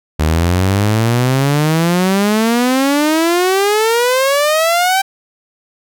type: exponential sweep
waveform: sawtooth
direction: up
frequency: 75.6 to 784 Hz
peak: -7 dBFS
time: 0.19-5.02 s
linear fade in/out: 10 ms
effects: none